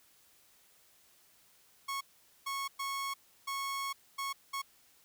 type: tone bursts at uneven times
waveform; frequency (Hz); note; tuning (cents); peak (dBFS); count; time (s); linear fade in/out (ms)
sawtooth; 1100; C#6; -14; -31; 6; 1.88-2.01 / 2.46-2.68 / 2.79-3.14 / 3.47-3.93 / 4.18-4.33 / 4.53-4.62; 10
effects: white hiss -65 dBFS RMS until 5.04 s